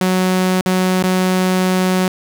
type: tone with dropouts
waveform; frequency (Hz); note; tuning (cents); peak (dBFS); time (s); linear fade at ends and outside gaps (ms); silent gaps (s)
sawtooth; 185; F#3; 0; -9; 0.01-2.08; 2; 0.611-0.66 / 1.026-1.038
effects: none